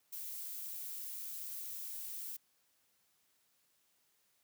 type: noise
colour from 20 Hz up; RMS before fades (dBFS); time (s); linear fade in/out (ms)
violet; -44; 0.12-2.37; 10
effects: white hiss -75 dBFS RMS until 4.43 s + high-pass 60 Hz 12 dB/octave